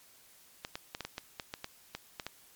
clicks, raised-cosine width 0.2 ms, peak -20 dBFS, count 12, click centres 0.649 / 0.755 / 0.949 / 1.007 / 1.05 / 1.181 / 1.398 / 1.539 / 1.644 / 1.95 / 2.198 / 2.266 s, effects white hiss -60 dBFS RMS until 2.55 s + MP3 96 kbps

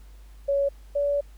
sine tone pair in turn, 560 / 572.1 Hz, C#5 / D5, +18 / -45 cents, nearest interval unison, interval 37 cents, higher second, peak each -20 / -21 dBFS, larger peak first, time 0.48-0.69 / 0.95-1.21 s, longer second, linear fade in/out 10 ms, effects added 50 Hz sine -44 dBFS peak until 1.37 s + pink hiss -60 dBFS RMS until 1.37 s

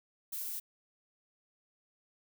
violet noise, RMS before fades -39 dBFS, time 0.32-0.6 s, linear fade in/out 10 ms, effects none

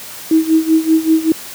sine tone with tremolo, 320 Hz, D#4, 49 cents sharp, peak -6 dBFS, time 0.31-1.32 s, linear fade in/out 2 ms, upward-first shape sine, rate 5.2 Hz, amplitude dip 85%, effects white hiss -31 dBFS RMS until 1.54 s + high-pass 80 Hz 12 dB/octave

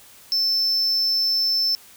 triangle tone, 5300 Hz, E8, 9 cents sharp, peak -17 dBFS, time 0.32-1.75 s, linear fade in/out 0 ms, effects white hiss -48 dBFS RMS until 1.96 s

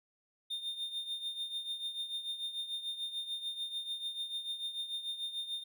triangle tone with tremolo, 3635 Hz, A#7, 44 cents flat, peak -32 dBFS, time 0.5-5.64 s, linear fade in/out 10 ms, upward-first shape triangle, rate 6.8 Hz, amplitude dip 75%, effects none

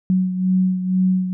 sine beating tone pair, 185.1 / 187.2 Hz, F#3 / F#3, +1 / +20 cents, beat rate 2.1 Hz, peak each -16 / -23 dBFS, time 0.1-1.33 s, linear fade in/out 0 ms, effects none

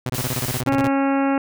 sawtooth tone bursts, 126.4 Hz, B2, 41 cents sharp, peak -18 dBFS, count 14, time 0.06-0.876 s, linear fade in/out 2 ms, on 36 ms, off 24 ms
white noise, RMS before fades -28 dBFS, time 0.14-0.61 s, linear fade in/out 5 ms
harmonic tone, 274.3 Hz, C#4, 18 cents flat, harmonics 1 / 2 / 3 / 4 / 5 / 6 / 7 / 8 / 9 / 10, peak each -18 / -25 / -25 / -32 / -30 / -35 / -38 / -38 / -39 / -39 dBFS, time 0.67-1.38 s, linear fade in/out 2 ms
effects none

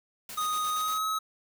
white noise with tremolo, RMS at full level -41 dBFS, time 0.29-0.98 s, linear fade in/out 2 ms, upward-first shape square, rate 8.5 Hz, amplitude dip 40%
square tone with pitch glide, 1244.5 to 1281.7 Hz, D#6 to E6, 0 to -49 cents, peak -28 dBFS, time 0.37-1.19 s, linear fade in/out 10 ms, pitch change +51 cents, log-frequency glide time 0.72-1.05 s
effects none

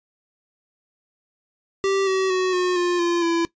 square tone with pitch steps, 390 / 380.4 / 371.1 / 362 / 353.1 / 344.5 / 336 Hz, G4 / F#4 / F#4 / F#4 / F4 / F4 / E4, -9 / +48 / +5 / -38 / +19 / -24 / +33 cents, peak -19 dBFS, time 1.84-3.45 s, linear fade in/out 0 ms, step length 230 ms, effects noise-tail reverb RT60 0.1 s tail -19 dB re dry + resampled to 16000 Hz

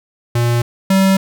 square tone pair in turn, 119.1 / 192.32 Hz, A#2 / G3, +38 / -33 cents, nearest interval minor sixth, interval 829 cents, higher second, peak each -13 / -10 dBFS, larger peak second, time 0.35-0.62 / 0.9-1.17 s, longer neither, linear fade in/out 5 ms, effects none

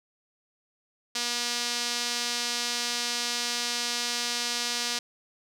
sawtooth tone with band-pass filter, 240.1 Hz, B3, 49 cents flat, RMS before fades -30 dBFS, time 1.15-4.99 s, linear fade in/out 5 ms, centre 5000 Hz, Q 1.5, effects none

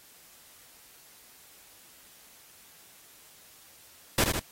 pink noise with echo, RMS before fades -24 dBFS, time 4.18-4.24 s, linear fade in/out 2 ms, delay 77 ms, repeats 2, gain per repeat -4 dB, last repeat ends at 4.394 s, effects white hiss -55 dBFS RMS until 4.51 s + AAC 48 kbps

